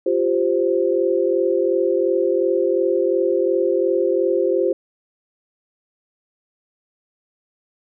sine chord, F suspended second, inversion none, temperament equal, 349.2 / 392 / 523.3 Hz, F4 / G4 / C5, 0 / 0 / 0 cents, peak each -20 dBFS, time 0.06-4.73 s, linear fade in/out 5 ms, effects none

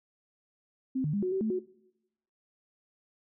sine tone with pitch steps, 261.9 / 150.1 / 203.2 / 367.5 / 382.5 / 218.7 / 367.9 Hz, C4 / D3 / G#3 / F#4 / G4 / A3 / F#4, +2 / +38 / -38 / -12 / -42 / -10 / -10 cents, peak -27 dBFS, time 0.95-1.594 s, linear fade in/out 10 ms, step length 92 ms, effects noise-tail reverb RT60 0.9 s tail -21 dB re dry

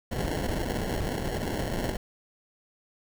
pink noise with sample-and-hold, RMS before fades -30 dBFS, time 0.11-1.97 s, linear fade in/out 5 ms, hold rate 1225 Hz, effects none

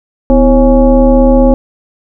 sine tone with frequency modulation, 252.1 Hz, B3, 36 cents sharp, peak -3 dBFS, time 0.3-1.54 s, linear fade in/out 0 ms, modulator 290 Hz, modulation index 1.3, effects none

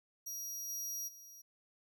sawtooth tone with level steps, 5740 Hz, F8, 47 cents sharp, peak -38 / -36 / -50 dBFS, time 0.26-1.42 s, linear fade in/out 10 ms, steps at 0.68 / 1.07 s, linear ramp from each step 20 ms, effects none

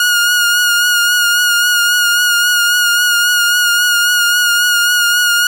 sawtooth tone with vibrato, 1435 Hz, F6, 47 cents sharp, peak -6 dBFS, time 0-5.47 s, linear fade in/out 2 ms, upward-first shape triangle, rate 3.7 Hz, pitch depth 31 cents each way, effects none

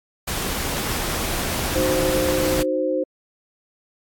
pink noise, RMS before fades -25 dBFS, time 0.27-2.63 s, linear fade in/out 10 ms
sine chord, C diminished, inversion first, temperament equal with one note detuned, 307.2 / 370 / 523.3 Hz, Eb4 / Gb4 / C5, -22 / 0 / 0 cents, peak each -25 / -27 / -21 dBFS, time 1.75-3.04 s, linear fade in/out 10 ms
effects AAC 64 kbps

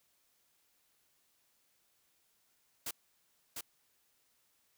white noise with echo, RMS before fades -39 dBFS, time 2.86-2.91 s, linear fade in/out 5 ms, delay 700 ms, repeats 1, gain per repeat -3 dB, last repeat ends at 3.61 s, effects white hiss -74 dBFS RMS until 4.77 s

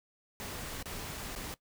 pink noise with dropouts, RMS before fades -41 dBFS, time 0.4-1.54 s, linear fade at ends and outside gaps 0 ms, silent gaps 0.826-0.857 / 1.174-1.177 / 1.352-1.361 s, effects noise-tail reverb RT60 0.1 s tail -18 dB re dry

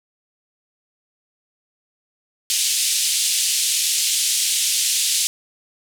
white band-pass noise, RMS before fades -20 dBFS, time 2.5-5.27 s, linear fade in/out 0 ms, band 2800 to 10000 Hz, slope 24 dB/octave, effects none

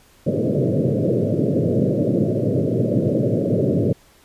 pink band-pass noise, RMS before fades -19 dBFS, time 0.26-3.93 s, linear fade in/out 10 ms, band 100 to 610 Hz, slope 96 dB/octave, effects pink hiss -53 dBFS RMS until 4.24 s + resampled to 32000 Hz

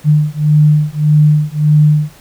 sine beating tone pair, 150 / 151.7 Hz, D3 / D#3, +37 / -44 cents, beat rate 1.7 Hz, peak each -10 dBFS, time 0.04-2.13 s, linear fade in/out 50 ms, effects pink hiss -42 dBFS RMS until 2.2 s

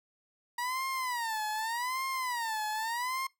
30% pulse tone with vibrato, 952 Hz, A#5, 36 cents sharp, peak -29 dBFS, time 0.58-3.27 s, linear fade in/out 5 ms, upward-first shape sine, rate 0.84 Hz, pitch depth 190 cents each way, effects noise-tail reverb RT60 0.2 s tail -23 dB re dry

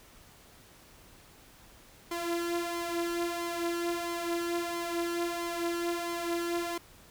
sawtooth tone with flanger, 342.5 Hz, F4, 34 cents flat, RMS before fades -33 dBFS, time 2.11-6.78 s, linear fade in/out 5 ms, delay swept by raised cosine 0.93 to 3.63 ms, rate 1.5 Hz, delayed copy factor +0.6, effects pink hiss -56 dBFS RMS until 7.1 s

